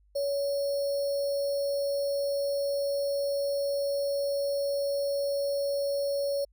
sine tone with sample-and-hold, 562 Hz, C#5, 24 cents sharp, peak -26 dBFS, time 0.15-6.45 s, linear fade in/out 10 ms, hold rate 4900 Hz, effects added 50 Hz sine -60 dBFS peak until 6.52 s

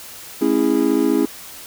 triangle chord, A major seventh, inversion none, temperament just, 220 / 275 / 330 / 412.5 Hz, A3 / C#4 / E4 / G#4, 0 / -14 / +2 / -12 cents, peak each -22 / -16 / -17 / -19 dBFS, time 0.41-1.26 s, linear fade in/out 10 ms, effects white hiss -37 dBFS RMS until 1.66 s

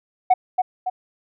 sine tone with echo, 740 Hz, F#5, in tune, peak -8 dBFS, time 0.3-0.34 s, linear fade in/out 10 ms, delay 280 ms, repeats 2, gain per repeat -6 dB, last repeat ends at 0.9 s, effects tanh soft clip ceiling -9 dBFS

